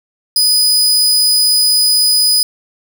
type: tone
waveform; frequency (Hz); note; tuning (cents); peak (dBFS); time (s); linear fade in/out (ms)
sawtooth; 4978; D#8; 0; -6; 0.36-2.43; 2
effects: 7-bit